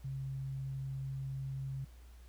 sine tone, 134.7 Hz, C#3, 49 cents flat, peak -37 dBFS, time 0.04-1.85 s, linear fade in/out 10 ms, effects added 60 Hz sine -52 dBFS peak until 2.28 s + pink hiss -66 dBFS RMS until 2.28 s

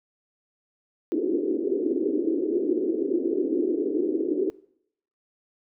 pink band-pass noise, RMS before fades -25 dBFS, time 1.12-4.5 s, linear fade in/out 0 ms, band 300 to 400 Hz, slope 48 dB/octave, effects noise-tail reverb RT60 0.7 s tail -22 dB re dry

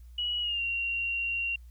sine tone with pitch glide, 2921 to 2757 Hz, F#7 to F7, -23 to -23 cents, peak -28 dBFS, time 0.18-1.56 s, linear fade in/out 5 ms, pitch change -100 cents, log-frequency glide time 0.41-0.62 s, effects added 60 Hz sine -46 dBFS peak until 1.7 s + white hiss -70 dBFS RMS until 1.7 s

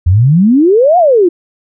sine exponential two-way sweep, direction up then down, 81.8 to 740 to 329.7 Hz, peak -4 dBFS, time 0.06-1.29 s, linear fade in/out 10 ms, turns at 0.98 s, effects none

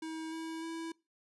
square tone with pitch steps, 320 / 324.1 / 328.2 Hz, D#4 / E4 / E4, +49 / -29 / -8 cents, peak -39 dBFS, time 0.02-0.92 s, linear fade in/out 5 ms, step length 300 ms, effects noise-tail reverb RT60 0.3 s tail -24 dB re dry + resampled to 24000 Hz

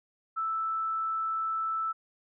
sine tone, 1318.5 Hz, E6, in tune, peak -28 dBFS, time 0.36-1.93 s, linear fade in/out 20 ms, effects none

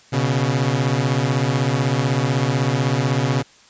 sawtooth beating tone pair, 123.47 / 139.47 Hz, B2 / C#3, 0 / +11 cents, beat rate 16 Hz, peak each -16 dBFS, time 0.12-3.43 s, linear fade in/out 20 ms, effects white hiss -50 dBFS RMS until 3.69 s + resampled to 16000 Hz

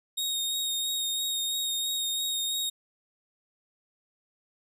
sawtooth tone with vibrato, 3729 Hz, A#7, in tune, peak -25 dBFS, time 0.17-2.7 s, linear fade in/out 10 ms, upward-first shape sine, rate 3 Hz, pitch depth 17 cents each way, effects none

